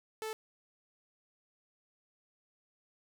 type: tone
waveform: sawtooth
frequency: 437.8 Hz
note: A4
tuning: 9 cents flat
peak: -33 dBFS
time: 0.22-0.33 s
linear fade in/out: 0 ms
effects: none